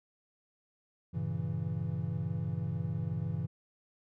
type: chord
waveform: triangle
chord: G diminished seventh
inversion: none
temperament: equal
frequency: 98 / 116.54 / 138.59 / 164.81 Hz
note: G2 / Bb2 / Db3 / Fb3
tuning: 0 / 0 / 0 / 0 cents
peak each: -36 / -37 / -36 / -34 dBFS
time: 1.13-3.47 s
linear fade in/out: 20 ms
effects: none